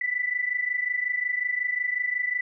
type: tone pair together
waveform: sine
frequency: 1975.5 / 2001 Hz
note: B6 / B6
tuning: 0 / +22 cents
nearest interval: unison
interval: 22 cents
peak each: -26 / -29 dBFS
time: 0.01-2.41 s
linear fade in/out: 5 ms
effects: none